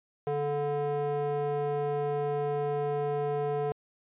square tone with band-pass filter, 145.2 Hz, D3, 19 cents flat, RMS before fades -30 dBFS, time 0.27-3.72 s, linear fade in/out 0 ms, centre 550 Hz, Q 3.2, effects resampled to 8000 Hz

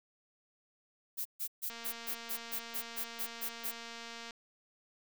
violet noise bursts, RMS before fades -37 dBFS, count 12, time 1.17-3.718 s, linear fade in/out 20 ms, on 84 ms, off 140 ms
click train, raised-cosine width 0.2 ms, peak -29 dBFS, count 606, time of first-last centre 1.7-4.308 s, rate 232 Hz
effects none

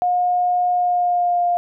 sine tone with pitch glide, 717 to 702.7 Hz, F5 to F5, +45 to +10 cents, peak -15 dBFS, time 0.02-1.57 s, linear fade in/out 0 ms, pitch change -35 cents, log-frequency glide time 0.71-1.46 s, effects none

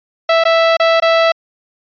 sawtooth tone with dropouts, 659.3 Hz, E5, in tune, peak -5 dBFS, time 0.29-1.32 s, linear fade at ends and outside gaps 5 ms, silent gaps 0.439-0.452 / 0.769-0.798 / 1.001-1.022 s, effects resampled to 11025 Hz

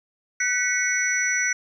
sine tone cluster, 1502 / 1952 / 2211 / 5890 Hz, F#6 / B6 / C#7 / F#8, +26 / -21 / -5 / -9 cents, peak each -26 dBFS, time 0.4-1.53 s, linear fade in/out 5 ms, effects 9-bit

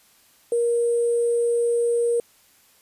sine tone with sample-and-hold, 472.5 Hz, A#4, 23 cents sharp, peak -18 dBFS, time 0.52-2.2 s, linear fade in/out 2 ms, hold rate 8820 Hz, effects white hiss -57 dBFS RMS until 2.81 s + resampled to 32000 Hz

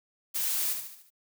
blue noise with echo, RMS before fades -30 dBFS, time 0.34-0.74 s, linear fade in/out 20 ms, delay 73 ms, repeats 5, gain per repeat -6 dB, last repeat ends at 1.105 s, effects none

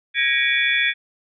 sine tone cluster, 1651 / 1891 / 2271 / 2405 / 3426 Hz, G#6 / A#6 / C#7 / D7 / A7, -11 / +24 / +41 / +41 / -47 cents, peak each -23 dBFS, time 0.14-0.94 s, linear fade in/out 50 ms, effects none

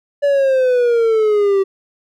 triangle exponential sweep, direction down, 577 to 384.6 Hz, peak -9 dBFS, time 0.22-1.64 s, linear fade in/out 20 ms, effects none

